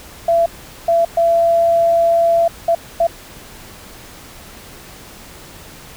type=tone bursts at uneven times; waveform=sine; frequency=674 Hz; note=E5; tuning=38 cents sharp; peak=-10 dBFS; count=5; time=0.28-0.46 / 0.88-1.05 / 1.17-2.48 / 2.68-2.75 / 3-3.07 s; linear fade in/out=5 ms; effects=pink hiss -38 dBFS RMS until 5.96 s